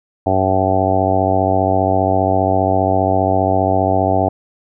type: harmonic tone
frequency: 95 Hz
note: F#2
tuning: 46 cents sharp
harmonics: 1 / 2 / 3 / 4 / 5 / 6 / 7 / 8 / 9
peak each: -20 / -25 / -21 / -24 / -24 / -23 / -18 / -18 / -25 dBFS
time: 0.26-4.29 s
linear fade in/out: 5 ms
effects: none